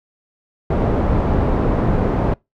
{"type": "low-pass noise", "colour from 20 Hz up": "pink", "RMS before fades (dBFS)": -17, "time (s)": [0.7, 2.34], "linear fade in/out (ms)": 5, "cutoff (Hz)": 730, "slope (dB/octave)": 12, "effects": ["noise-tail reverb RT60 0.2 s tail -25 dB re dry"]}